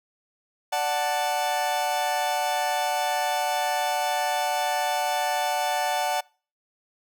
40% pulse chord, D major, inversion none, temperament equal, 587.3 / 740 / 880 Hz, D5 / F#5 / A5, 0 / 0 / 0 cents, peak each -30 / -25 / -27 dBFS, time 0.72-6.21 s, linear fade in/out 10 ms, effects noise-tail reverb RT60 0.4 s tail -26 dB re dry

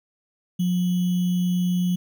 sine tone with sample-and-hold, 179 Hz, F3, 43 cents sharp, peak -19 dBFS, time 0.59-1.96 s, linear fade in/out 10 ms, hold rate 3150 Hz, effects none

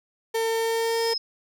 35% pulse tone with pitch glide, 452.1 to 457.9 Hz, A4 to A#4, +47 to -31 cents, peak -21 dBFS, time 0.34-1.14 s, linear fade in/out 10 ms, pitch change +22 cents, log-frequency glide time 0.51-0.97 s
sine tone with exponential growth, 5140 Hz, E8, 45 cents flat, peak -24 dBFS, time 0.39-1.18 s, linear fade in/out 5 ms, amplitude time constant 170 ms
effects none

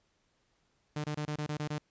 sawtooth tone bursts, 150 Hz, D3, 37 cents sharp, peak -29 dBFS, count 8, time 0.96-1.783 s, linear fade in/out 5 ms, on 81 ms, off 25 ms, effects pink hiss -74 dBFS RMS until 1.9 s + resampled to 16000 Hz

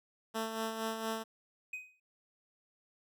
10% pulse tone with tremolo, 222.9 Hz, A3, 23 cents sharp, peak -25 dBFS, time 0.34-1.24 s, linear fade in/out 20 ms, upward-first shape sine, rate 4.3 Hz, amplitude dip 50%
triangle tone with exponential decay, 2508 Hz, D#7, 13 cents sharp, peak -34 dBFS, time 1.73-2 s, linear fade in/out 5 ms, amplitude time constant 57 ms
effects none

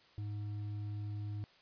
triangle tone with hard clipping, 103.83 Hz, G#2, in tune, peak -39 dBFS, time 0.18-1.44 s, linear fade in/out 0 ms, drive 8 dB, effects white hiss -64 dBFS RMS until 1.61 s + resampled to 11025 Hz

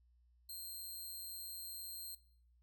10% pulse tone with amplitude modulation, 4186 Hz, C8, in tune, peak -37 dBFS, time 0.49-2.15 s, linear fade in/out 5 ms, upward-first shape sine, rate 177 Hz, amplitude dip 45%, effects noise-tail reverb RT60 0.6 s tail -19 dB re dry + added 60 Hz sine -67 dBFS peak until 2.62 s

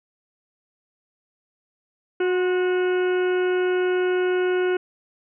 harmonic tone with a mistuned harmonic, 365.2 Hz, F#4, 23 cents flat, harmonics 1 / 2 / 3 / 4 / 5 / 6 / 7 / 8, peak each -19 / -34 / -39 / -30 / -43 / -40 / -40 / -41 dBFS, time 2.2-4.77 s, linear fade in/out 5 ms, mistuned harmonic 3, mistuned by -54 cents, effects none

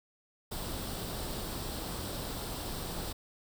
pink noise with comb filter, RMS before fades -38 dBFS, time 0.51-3.13 s, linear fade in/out 10 ms, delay 0.23 ms, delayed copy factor +0.5, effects none

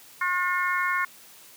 harmonic tone, 359.4 Hz, F4, 50 cents sharp, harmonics 3 / 4 / 5 / 6, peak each -27 / -28 / -29 / -30 dBFS, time 0.21-1.05 s, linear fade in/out 5 ms, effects white hiss -50 dBFS RMS until 1.56 s + high-pass 100 Hz 12 dB/octave

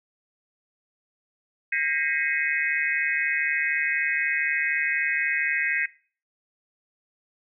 sine tone cluster, 1607 / 1874 / 2027 / 2171 / 2523 Hz, G6 / A#6 / B6 / C#7 / D#7, +43 / +9 / +45 / -37 / +23 cents, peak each -29 dBFS, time 1.72-5.86 s, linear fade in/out 5 ms, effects noise-tail reverb RT60 0.4 s tail -19 dB re dry

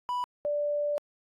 triangle / sine tone pair in turn, 986 / 586.3 Hz, B5 / D5, -3 / -3 cents, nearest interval major sixth, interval 900 cents, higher first, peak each -26 dBFS, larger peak neither, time 0.09-0.24 / 0.45-0.98 s, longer second, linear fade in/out 0 ms, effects AAC 48 kbps

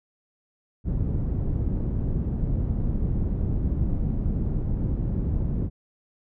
pink low-pass noise, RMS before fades -25 dBFS, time 0.84-5.7 s, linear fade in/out 50 ms, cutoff 200 Hz, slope 12 dB/octave, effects none

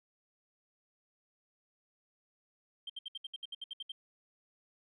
sine tone bursts, 3162 Hz, G7, 14 cents sharp, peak -38 dBFS, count 12, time 2.87-3.92 s, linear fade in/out 5 ms, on 27 ms, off 66 ms, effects tanh soft clip ceiling -34 dBFS

